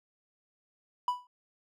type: tone with exponential decay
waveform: triangle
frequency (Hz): 987.8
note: B5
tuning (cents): 0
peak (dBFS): -21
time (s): 1.08-1.27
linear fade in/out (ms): 2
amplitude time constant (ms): 40
effects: none